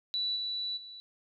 sine tone with level steps, 3951 Hz, B7, in tune, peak -29 / -32 / -44 dBFS, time 0.14-1 s, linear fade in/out 0 ms, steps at 0.35 / 0.76 s, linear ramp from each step 20 ms, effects none

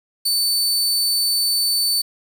sawtooth tone, 4520 Hz, C#8, 33 cents sharp, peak -14 dBFS, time 0.25-2.02 s, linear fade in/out 10 ms, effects 7-bit

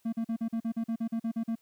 triangle tone bursts, 227.5 Hz, A#3, 42 cents flat, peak -26 dBFS, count 13, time 0.05-1.555 s, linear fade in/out 10 ms, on 77 ms, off 42 ms, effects white hiss -69 dBFS RMS until 1.61 s

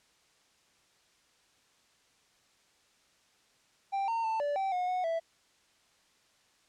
triangle tone with pitch steps, 786 / 914 / 890 / 580 / 774 / 724 / 733 / 660 Hz, G5 / A#5 / A5 / D5 / G5 / F#5 / F#5 / E5, +4 / -34 / +20 / -22 / -22 / -38 / -16 / +2 cents, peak -27 dBFS, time 3.92-5.2 s, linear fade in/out 20 ms, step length 160 ms, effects white hiss -67 dBFS RMS until 6.68 s + low-pass 7000 Hz 12 dB/octave

